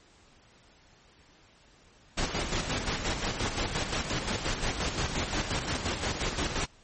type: noise with tremolo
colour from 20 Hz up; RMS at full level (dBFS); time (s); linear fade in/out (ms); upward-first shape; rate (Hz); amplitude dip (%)
pink; -29; 2.17-6.66; 10; square; 5.7; 50
effects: pink hiss -59 dBFS RMS until 6.83 s + MP3 32 kbps